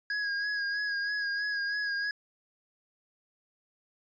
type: tone with vibrato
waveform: square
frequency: 1650 Hz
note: G#6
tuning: 12 cents flat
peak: -30 dBFS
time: 0.1-2.11 s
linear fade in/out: 2 ms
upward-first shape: sine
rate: 3.1 Hz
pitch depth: 33 cents each way
effects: resampled to 16000 Hz

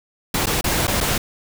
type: noise with dropouts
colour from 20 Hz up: pink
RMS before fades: -20 dBFS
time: 0.34-1.18 s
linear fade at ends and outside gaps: 5 ms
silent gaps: 0.459-0.468 / 0.611-0.641 / 0.87-0.878 / 1.005-1.009 s
effects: none

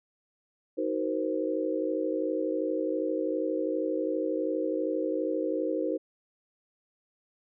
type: chord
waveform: sine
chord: C half-diminished seventh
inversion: first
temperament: just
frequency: 314 / 376.7 / 470.9 / 523.3 Hz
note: Eb4 / Gb4 / Bb4 / C5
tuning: +16 / +31 / +18 / 0 cents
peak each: -31 / -34 / -33 / -32 dBFS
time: 0.77-5.98 s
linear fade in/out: 20 ms
effects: none

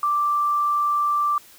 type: tone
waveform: sine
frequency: 1174.7 Hz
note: D6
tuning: in tune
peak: -18 dBFS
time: 0.03-1.38 s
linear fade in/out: 2 ms
effects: white hiss -49 dBFS RMS until 1.58 s

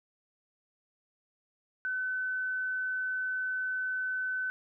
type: tone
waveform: sine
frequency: 1514 Hz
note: F#6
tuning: 39 cents sharp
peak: -30 dBFS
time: 1.85-4.5 s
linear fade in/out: 0 ms
effects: none

